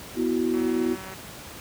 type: chord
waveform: sine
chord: B suspended fourth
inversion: none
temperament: equal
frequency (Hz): 246.9 / 329.6 / 370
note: B3 / E4 / F#4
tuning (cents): 0 / 0 / 0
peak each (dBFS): -26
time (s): 0.15-0.97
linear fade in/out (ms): 50
type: click train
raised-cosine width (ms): 0.5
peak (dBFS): -26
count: 114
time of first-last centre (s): 0.54-1.138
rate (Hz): 189
effects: pink hiss -41 dBFS RMS until 1.6 s + high-pass 60 Hz 12 dB/octave